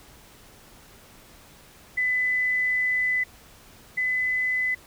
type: tone pair in turn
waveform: sine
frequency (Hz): 2004 / 2011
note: B6 / B6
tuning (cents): +25 / +31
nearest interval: unison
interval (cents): 6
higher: second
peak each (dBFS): -21 / -22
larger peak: first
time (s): 1.97-3.24 / 3.97-4.75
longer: first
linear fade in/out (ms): 10
effects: pink hiss -51 dBFS RMS until 4.86 s